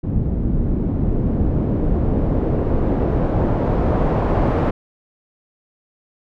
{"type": "noise with low-pass filter sweep", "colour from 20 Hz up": "pink", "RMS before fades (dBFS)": -18, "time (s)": [0.03, 4.71], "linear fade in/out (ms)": 10, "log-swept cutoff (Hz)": [220, 860], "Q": 0.9, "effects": []}